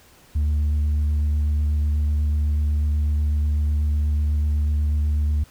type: tone with vibrato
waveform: sine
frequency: 74.6 Hz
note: D2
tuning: 28 cents sharp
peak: -15 dBFS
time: 0.35-5.44 s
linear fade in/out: 10 ms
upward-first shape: square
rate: 8.1 Hz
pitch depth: 10 cents each way
effects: tanh soft clip ceiling -17 dBFS + pink hiss -52 dBFS RMS until 5.5 s